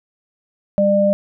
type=tone pair together; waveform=sine; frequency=199.5 / 599.5 Hz; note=G3 / D5; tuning=+31 / +36 cents; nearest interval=octave + perfect fifth; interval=1905 cents; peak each=-17 / -13 dBFS; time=0.78-1.13 s; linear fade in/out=0 ms; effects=none